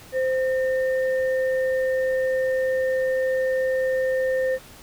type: tone pair together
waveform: sine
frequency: 520 / 1819.1 Hz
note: C5 / A#6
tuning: -11 / -43 cents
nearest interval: octave + minor seventh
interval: 2168 cents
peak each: -20 / -31 dBFS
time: 0.12-4.59 s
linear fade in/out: 50 ms
effects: pink hiss -46 dBFS RMS until 4.82 s